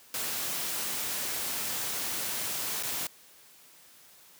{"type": "noise with dropouts", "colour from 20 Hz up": "white", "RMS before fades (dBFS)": -33, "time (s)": [0.14, 3.07], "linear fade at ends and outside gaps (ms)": 2, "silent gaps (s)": [2.827, 2.833], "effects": ["white hiss -56 dBFS RMS until 4.39 s", "high-pass 100 Hz 12 dB/octave"]}